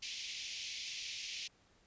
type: band-pass noise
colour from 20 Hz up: pink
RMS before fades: -44 dBFS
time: 0.02-1.48 s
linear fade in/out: 10 ms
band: 2300 to 6500 Hz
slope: 48 dB/octave
effects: pink hiss -69 dBFS RMS until 1.86 s + resampled to 16000 Hz